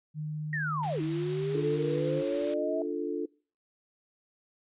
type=tone with pitch glide; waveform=sine; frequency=152.6 to 150.15 Hz; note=D#3 to D3; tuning=-33 to +39 cents; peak=-32 dBFS; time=0.14-2.23 s; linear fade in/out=50 ms; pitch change=-28 cents; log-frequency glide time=1.09-1.5 s
type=linear two-way sweep; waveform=sine; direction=down then up; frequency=1898 to 311.1 to 649 Hz; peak=-30 dBFS; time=0.53-2.82 s; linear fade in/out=2 ms; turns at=1.01 s
type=noise; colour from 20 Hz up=white; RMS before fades=-42 dBFS; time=0.83-2.54 s; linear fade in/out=2 ms
type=chord; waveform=sine; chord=D minor; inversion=none; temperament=equal; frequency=293.7 / 349.2 / 440 Hz; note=D4 / F4 / A4; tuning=0 / 0 / 0 cents; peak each=-34 dBFS; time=1.54-3.26 s; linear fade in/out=10 ms
effects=noise-tail reverb RT60 0.4 s tail -23 dB re dry + resampled to 8000 Hz